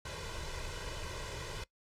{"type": "noise with comb filter", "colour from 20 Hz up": "pink", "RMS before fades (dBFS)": -41, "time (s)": [0.05, 1.64], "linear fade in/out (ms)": 5, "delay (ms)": 2, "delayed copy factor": 0.8, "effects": ["noise-tail reverb RT60 0.1 s tail -20 dB re dry", "low-pass 7000 Hz 12 dB/octave"]}